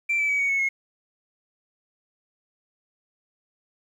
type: tone with pitch steps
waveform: sine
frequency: 2349 / 2311 / 2274 / 2238 / 2202 / 2167 Hz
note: D7 / D7 / C#7 / C#7 / C#7 / C#7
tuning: 0 / -28 / +44 / +16 / -12 / -40 cents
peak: -19 dBFS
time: 0.09-0.69 s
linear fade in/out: 10 ms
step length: 100 ms
effects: tanh soft clip ceiling -18 dBFS + 9-bit